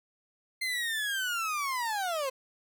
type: linear sweep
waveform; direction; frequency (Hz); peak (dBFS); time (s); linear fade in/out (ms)
30% pulse; down; 2093 to 509; -27; 0.61-2.3; 10
effects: none